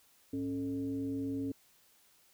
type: tone with frequency modulation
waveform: sine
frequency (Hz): 274.1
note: C#4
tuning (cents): -19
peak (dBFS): -33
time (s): 0.33-1.52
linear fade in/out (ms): 5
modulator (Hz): 168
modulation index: 0.59
effects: white hiss -66 dBFS RMS until 2.33 s